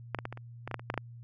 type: clicks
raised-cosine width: 0.5 ms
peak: -15 / -19 / -20 / -25 / -30 / -22 / -22 / -16 / -28 / -15 / -20 / -15 dBFS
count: 12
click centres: 0.147 / 0.188 / 0.254 / 0.326 / 0.374 / 0.676 / 0.713 / 0.743 / 0.795 / 0.901 / 0.941 / 0.977 s
effects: added 118 Hz sine -45 dBFS peak until 1.23 s